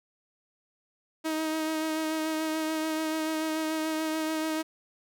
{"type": "tone with vibrato", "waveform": "sawtooth", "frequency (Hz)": 315.3, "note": "D#4", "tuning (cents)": 23, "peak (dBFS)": -24, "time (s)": [1.24, 4.63], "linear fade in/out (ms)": 20, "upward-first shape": "sine", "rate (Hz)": 6.9, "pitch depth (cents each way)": 19, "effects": []}